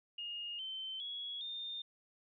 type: tone with pitch steps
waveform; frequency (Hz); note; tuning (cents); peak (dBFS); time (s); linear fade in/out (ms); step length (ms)
sine; 2847 / 3087 / 3347 / 3629; F7 / G7 / G#7 / A#7; +33 / -27 / +13 / -47; -40; 0.18-1.82; 5; 410
effects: none